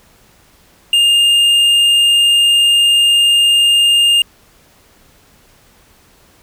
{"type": "tone with tanh clipping", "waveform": "sine", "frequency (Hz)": 2817, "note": "F7", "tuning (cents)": 14, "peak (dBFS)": -9, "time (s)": [0.93, 4.22], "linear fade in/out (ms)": 2, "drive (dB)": 8, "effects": ["pink hiss -49 dBFS RMS until 6.42 s"]}